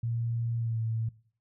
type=tone with pitch glide; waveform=sine; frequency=116.54 to 112.64 Hz; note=A#2 to A2; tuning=0 to +41 cents; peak=-28 dBFS; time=0.03-1.09 s; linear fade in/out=5 ms; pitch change=-59 cents; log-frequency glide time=0.57-0.79 s; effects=noise-tail reverb RT60 0.5 s tail -21 dB re dry